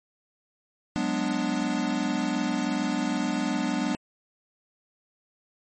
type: chord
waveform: square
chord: G# half-diminished seventh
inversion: third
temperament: equal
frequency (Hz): 185 / 207.7 / 246.9 / 293.7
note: F#3 / G#3 / B3 / D4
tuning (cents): 0 / 0 / 0 / 0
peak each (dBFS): -34 / -32 / -30 / -30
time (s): 0.96-3.95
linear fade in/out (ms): 0
effects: MP3 32 kbps